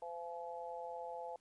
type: harmonic tone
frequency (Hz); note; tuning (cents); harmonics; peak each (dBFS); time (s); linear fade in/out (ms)
170.5; F3; -41; 3 / 4 / 5; -46 / -47 / -46; 0.02-1.36; 2
effects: pink hiss -75 dBFS RMS until 1.4 s + MP3 48 kbps